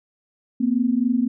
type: tone pair together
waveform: sine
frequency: 233.1 / 256.7 Hz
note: A#3 / C4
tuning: 0 / -33 cents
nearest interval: major second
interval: 167 cents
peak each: -20 dBFS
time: 0.6-1.28 s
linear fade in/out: 10 ms
effects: none